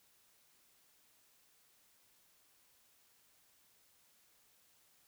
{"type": "silence", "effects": ["white hiss -70 dBFS RMS until 5.07 s"]}